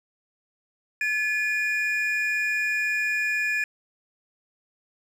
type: tone pair together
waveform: triangle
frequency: 1719.9 / 2434 Hz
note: A6 / D#7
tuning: -40 / -39 cents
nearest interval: tritone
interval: 601 cents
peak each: -24 dBFS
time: 1.01-3.64 s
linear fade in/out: 2 ms
effects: none